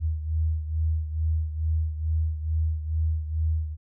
sine beating tone pair, 78.7 / 81 Hz, D#2 / E2, +20 / -30 cents, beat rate 2.3 Hz, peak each -24 / -30 dBFS, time 0-3.77 s, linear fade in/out 50 ms, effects none

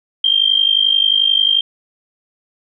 sine tone with amplitude modulation, 3174 Hz, G7, 21 cents sharp, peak -7 dBFS, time 0.24-1.61 s, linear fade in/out 5 ms, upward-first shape sine, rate 51.3 Hz, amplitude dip 85%, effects none

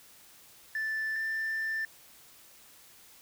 sine tone pair in turn, 1760 / 1778.4 Hz, A6 / A6, 0 / +18 cents, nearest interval unison, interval 18 cents, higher second, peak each -28 dBFS, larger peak neither, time 0.75-1.16 / 1.16-1.85 s, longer second, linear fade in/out 2 ms, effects tanh soft clip ceiling -28 dBFS + white hiss -56 dBFS RMS until 3.21 s

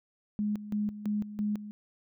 sine tone with tremolo, 208.9 Hz, G#3, 10 cents sharp, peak -27 dBFS, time 0.39-1.71 s, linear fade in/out 0 ms, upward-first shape square, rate 3 Hz, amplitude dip 75%, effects none

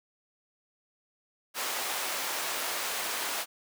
pink high-pass noise, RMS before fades -33 dBFS, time 1.54-3.46 s, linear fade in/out 50 ms, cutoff 670 Hz, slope 12 dB/octave, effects none

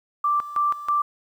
sine tone with tremolo, 1174.7 Hz, D6, in tune, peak -18 dBFS, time 0.24-1.02 s, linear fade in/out 5 ms, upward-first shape square, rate 3.1 Hz, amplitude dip 80%, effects 9-bit

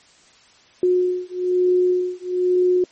sine beating tone pair, 361.8 / 362.9 Hz, F#4 / F#4, -39 / -34 cents, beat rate 1.1 Hz, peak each -19 dBFS, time 0.83-2.84 s, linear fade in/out 2 ms, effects white hiss -52 dBFS RMS until 2.91 s + MP3 32 kbps

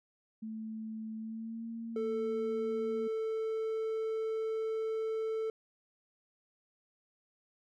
sine tone with pitch glide, 220 to 228.9 Hz, A3 to A#3, 0 to -31 cents, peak -38 dBFS, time 0.42-3.08 s, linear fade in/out 10 ms, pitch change +69 cents, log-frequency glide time 1.17-1.65 s
triangle tone, 442.4 Hz, A4, 9 cents sharp, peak -30 dBFS, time 1.96-5.5 s, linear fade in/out 2 ms
effects none

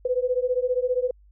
sine beating tone pair, 493.9 / 508.9 Hz, B4 / C5, 0 / -48 cents, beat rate 15 Hz, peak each -24 dBFS, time 0.05-1.11 s, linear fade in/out 5 ms, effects added 50 Hz sine -51 dBFS peak until 1.31 s

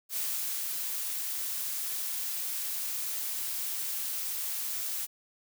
blue noise with ADSR envelope, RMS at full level -32 dBFS, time 0.09-5.07 s, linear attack 74 ms, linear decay 450 ms, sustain -2 dB, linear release 27 ms, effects none

